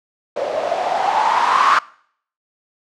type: noise with low-pass filter sweep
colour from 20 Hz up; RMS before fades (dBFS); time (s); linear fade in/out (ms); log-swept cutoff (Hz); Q
violet; -17; 0.36-1.79; 5; 540 to 1200; 7.9
effects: noise-tail reverb RT60 0.6 s tail -23 dB re dry + low-pass 6000 Hz 12 dB/octave